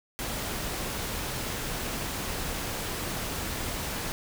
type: noise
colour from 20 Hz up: pink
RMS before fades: -33 dBFS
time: 0.19-4.12 s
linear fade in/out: 0 ms
effects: none